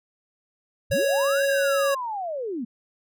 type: linear two-way sweep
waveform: sine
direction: up then down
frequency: 52.5 to 1687 to 212.8 Hz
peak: -27 dBFS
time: 0.9-2.65 s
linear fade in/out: 10 ms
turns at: 1.45 s
type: tone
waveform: square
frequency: 554.4 Hz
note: C#5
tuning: in tune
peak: -21 dBFS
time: 0.91-1.95 s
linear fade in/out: 10 ms
effects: none